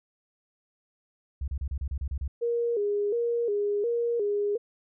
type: tone bursts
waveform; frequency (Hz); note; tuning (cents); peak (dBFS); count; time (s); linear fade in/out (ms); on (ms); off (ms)
sine; 68.5; C#2; -20; -28; 9; 1.41-2.279; 5; 69; 31
type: tone with vibrato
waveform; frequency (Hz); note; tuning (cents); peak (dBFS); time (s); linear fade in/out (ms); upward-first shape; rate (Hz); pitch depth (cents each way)
sine; 439.7; A4; -1; -24; 2.41-4.58; 20; square; 1.4; 120
effects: none